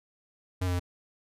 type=tone with pitch steps; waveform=square; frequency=92 / 89.6 / 88.6 Hz; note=F#2 / F2 / F2; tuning=-9 / +45 / +25 cents; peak=-27 dBFS; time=0.61-0.796 s; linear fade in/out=10 ms; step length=62 ms; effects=resampled to 32000 Hz